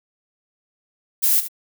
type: noise with echo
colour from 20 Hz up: violet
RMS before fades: -17 dBFS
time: 1.22-1.41 s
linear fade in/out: 20 ms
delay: 75 ms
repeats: 1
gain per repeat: -12 dB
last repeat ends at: 1.485 s
effects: none